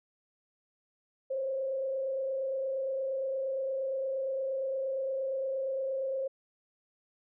sine tone with frequency modulation, 534 Hz, C5, 35 cents sharp, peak -30 dBFS, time 1.3-6.28 s, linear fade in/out 10 ms, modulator 28.6 Hz, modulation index 0.44, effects none

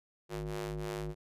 sawtooth ring-modulated tone, 103.83 Hz, G#2, in tune, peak -29 dBFS, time 0.29-1.15 s, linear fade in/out 50 ms, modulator 258 Hz, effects resampled to 32000 Hz

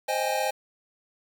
square chord, Ab major seventh, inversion first, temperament equal with one note detuned, 523.3 / 622.3 / 794.5 / 830.6 Hz, C5 / Eb5 / G5 / Ab5, 0 / 0 / +23 / 0 cents, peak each -31 dBFS, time 0.08-0.51 s, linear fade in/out 10 ms, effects 8-bit

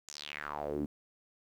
sawtooth tone with band-pass filter sweep, 73.9 Hz, D2, 11 cents sharp, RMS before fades -39 dBFS, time 0.08-0.86 s, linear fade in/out 5 ms, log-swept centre 7300 to 240 Hz, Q 4.5, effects 11-bit

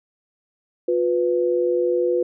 sine tone pair together, 356.5 / 495.6 Hz, F4 / B4, +36 / +6 cents, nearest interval tritone, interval 570 cents, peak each -20 / -20 dBFS, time 0.88-2.23 s, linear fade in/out 5 ms, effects none

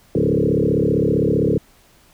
sine tone with frequency modulation, 297.5 Hz, D4, 22 cents sharp, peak -14 dBFS, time 0.15-1.58 s, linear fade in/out 2 ms, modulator 35.4 Hz, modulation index 5.3, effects pink hiss -53 dBFS RMS until 2.13 s

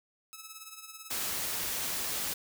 5% pulse tone with tremolo, 1297 Hz, E6, 28 cents flat, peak -30 dBFS, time 0.33-1.31 s, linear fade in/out 0 ms, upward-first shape triangle, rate 18 Hz, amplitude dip 70%
white noise, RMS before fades -34 dBFS, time 1.1-2.34 s, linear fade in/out 10 ms
effects none

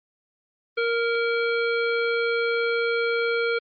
harmonic tone with a mistuned harmonic, 466.2 Hz, A#4, in tune, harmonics 1 / 3 / 5 / 7 / 9, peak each -23 / -27 / -30 / -37 / -39 dBFS, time 0.77-3.59 s, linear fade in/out 10 ms, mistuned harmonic 5, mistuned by -23 cents, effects Opus 24 kbps

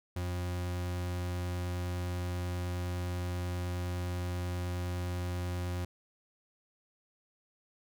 40% pulse tone, 89 Hz, F2, 33 cents sharp, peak -32 dBFS, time 0.16-5.85 s, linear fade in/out 5 ms, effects none

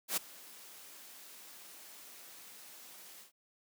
white noise with ADSR envelope, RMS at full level -31 dBFS, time 0.08-3.32 s, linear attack 89 ms, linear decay 12 ms, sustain -22 dB, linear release 120 ms, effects high-pass 200 Hz 12 dB/octave

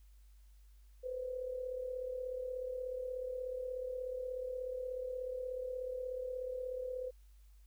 sine tone with amplitude modulation, 507 Hz, B4, 45 cents sharp, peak -35 dBFS, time 1.03-7.11 s, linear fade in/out 20 ms, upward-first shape sine, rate 36.6 Hz, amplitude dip 60%, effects added 50 Hz sine -57 dBFS peak until 7.66 s + white hiss -75 dBFS RMS until 7.66 s

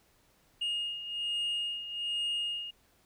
sine beating tone pair, 2849 / 2850.2 Hz, F7 / F7, +34 / +35 cents, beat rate 1.2 Hz, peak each -31 / -36 dBFS, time 0.61-2.71 s, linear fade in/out 10 ms, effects tanh soft clip ceiling -28 dBFS + pink hiss -67 dBFS RMS until 3.05 s

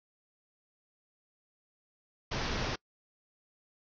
pink low-pass noise, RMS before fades -34 dBFS, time 2.31-2.76 s, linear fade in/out 10 ms, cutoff 6000 Hz, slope 96 dB/octave, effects noise-tail reverb RT60 0.1 s tail -26 dB re dry

